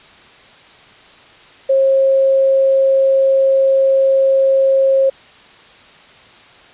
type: tone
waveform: sine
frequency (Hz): 538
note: C5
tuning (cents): +48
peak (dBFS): -9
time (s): 1.69-5.1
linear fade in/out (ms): 10
effects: white hiss -43 dBFS RMS until 6.73 s + resampled to 8000 Hz